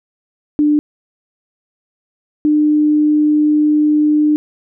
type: tone pair in turn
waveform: sine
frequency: 297.4 / 300.9 Hz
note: D4 / D4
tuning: +22 / +42 cents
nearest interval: unison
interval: 20 cents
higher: second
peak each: -9 dBFS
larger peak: neither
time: 0.59-0.79 / 2.45-4.36 s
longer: second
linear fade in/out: 0 ms
effects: none